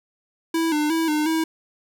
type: tone with pitch steps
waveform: square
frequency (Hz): 328.1 / 300.2 / 326.3 / 303 / 322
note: E4 / D4 / E4 / D#4 / E4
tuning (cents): -8 / +38 / -18 / -46 / -41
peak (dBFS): -20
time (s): 0.54-1.44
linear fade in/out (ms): 5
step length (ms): 180
effects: none